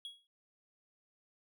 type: tone with exponential decay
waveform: triangle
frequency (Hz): 3322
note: G#7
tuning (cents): 0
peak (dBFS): -38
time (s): 0.05-0.27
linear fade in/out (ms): 1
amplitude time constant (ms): 47
effects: none